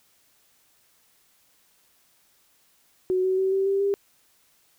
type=tone with pitch steps; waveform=sine; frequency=370 / 375.6 / 381.3 / 387.1 / 392.9 / 398.9 Hz; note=F#4 / F#4 / G4 / G4 / G4 / G4; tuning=0 / +26 / -48 / -22 / +4 / +30 cents; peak=-20 dBFS; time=3.1-3.94 s; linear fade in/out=0 ms; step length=140 ms; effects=white hiss -63 dBFS RMS until 4.78 s